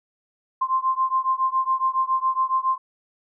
sine beating tone pair, 1046.5 / 1053.7 Hz, C6 / C6, 0 / +12 cents, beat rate 7.2 Hz, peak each -22 / -23 dBFS, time 0.61-2.78 s, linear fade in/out 10 ms, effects none

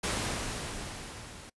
pink noise with level ramp, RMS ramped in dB -30 to -48 dBFS, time 0.03-1.5 s, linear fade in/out 10 ms, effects noise-tail reverb RT60 0.1 s tail -24 dB re dry + resampled to 24000 Hz

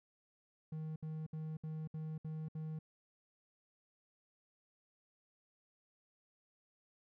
triangle tone bursts, 156.9 Hz, D#3, 15 cents sharp, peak -38 dBFS, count 7, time 0.72-2.79 s, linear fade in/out 5 ms, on 240 ms, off 65 ms, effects none

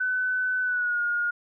sine tone with pitch glide, 1507 to 1429 Hz, F#6 to F6, +31 to +39 cents, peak -23 dBFS, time 0-1.31 s, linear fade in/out 10 ms, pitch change -92 cents, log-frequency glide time 0.62-1.01 s, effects none

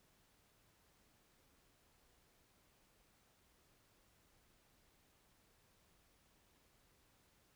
silence, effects pink hiss -73 dBFS RMS until 7.55 s

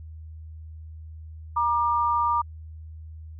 sine tone pair together, 947.7 / 1194 Hz, A#5 / D6, +28 / +28 cents, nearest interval major third, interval 400 cents, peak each -23 / -23 dBFS, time 1.56-2.42 s, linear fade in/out 10 ms, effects added 79 Hz sine -38 dBFS peak until 3.39 s

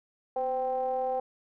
triangle ring-modulated tone, 133.2 Hz, C3, 31 cents sharp, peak -22 dBFS, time 0.36-1.2 s, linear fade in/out 5 ms, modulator 647 Hz, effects none

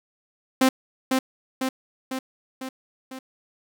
sawtooth tone with echo, 261.6 Hz, C4, in tune, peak -11 dBFS, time 0.61-0.69 s, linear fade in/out 5 ms, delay 500 ms, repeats 5, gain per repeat -4 dB, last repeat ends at 3.19 s, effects none

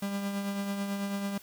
45% pulse tone with tremolo, 199.5 Hz, G3, 31 cents sharp, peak -29 dBFS, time 0.02-1.38 s, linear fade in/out 5 ms, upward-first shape triangle, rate 9.1 Hz, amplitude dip 45%, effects white hiss -54 dBFS RMS until 1.42 s

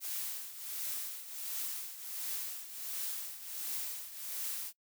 blue noise with tremolo, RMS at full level -37 dBFS, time 0-4.73 s, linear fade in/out 50 ms, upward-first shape triangle, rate 1.4 Hz, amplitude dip 75%, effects noise-tail reverb RT60 0.1 s tail -23 dB re dry

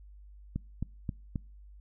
click train, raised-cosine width 5 ms, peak -20 dBFS, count 4, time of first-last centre 0.56-1.358 s, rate 3.76 Hz, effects noise-tail reverb RT60 0.4 s tail -26 dB re dry + added 50 Hz sine -49 dBFS peak until 1.8 s

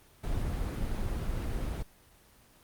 brown noise, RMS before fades -32 dBFS, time 0.23-1.83 s, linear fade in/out 10 ms, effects pink hiss -60 dBFS RMS until 2.63 s + Opus 24 kbps

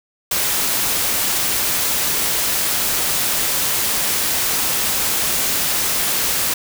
white noise, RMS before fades -19 dBFS, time 0.31-6.54 s, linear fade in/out 5 ms, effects none

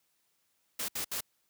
white noise bursts, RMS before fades -35 dBFS, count 3, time 0.79-1.208 s, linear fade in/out 5 ms, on 94 ms, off 68 ms, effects white hiss -75 dBFS RMS until 1.49 s + high-pass 60 Hz 12 dB/octave

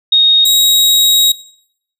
sine / sawtooth tone pair in turn, 3729 / 3803 Hz, A#7 / A#7, 0 / +34 cents, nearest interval unison, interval 34 cents, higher second, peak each -5 dBFS, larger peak neither, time 0.12-0.45 / 0.45-1.32 s, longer second, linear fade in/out 5 ms, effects noise-tail reverb RT60 0.7 s tail -21 dB re dry

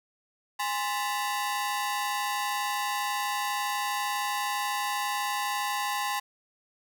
sawtooth ring-modulated tone, 932.3 Hz, A#5, in tune, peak -21 dBFS, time 0.59-6.2 s, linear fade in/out 10 ms, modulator 111 Hz, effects none

